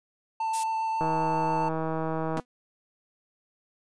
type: tone with vibrato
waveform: triangle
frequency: 890 Hz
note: A5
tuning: 20 cents sharp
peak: -24 dBFS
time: 0.4-1.69 s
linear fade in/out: 5 ms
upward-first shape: sine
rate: 7.4 Hz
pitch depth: 9 cents each way
type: noise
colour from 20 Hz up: violet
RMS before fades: -28 dBFS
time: 0.53-0.64 s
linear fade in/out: 10 ms
type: click train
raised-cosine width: 1 ms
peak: -17 dBFS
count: 223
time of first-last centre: 1.01-2.397 s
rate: 160 Hz
type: tone with exponential decay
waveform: sawtooth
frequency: 246.9 Hz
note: B3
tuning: in tune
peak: -25 dBFS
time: 2.37-2.45 s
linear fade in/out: 0 ms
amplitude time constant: 16 ms
effects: resampled to 22050 Hz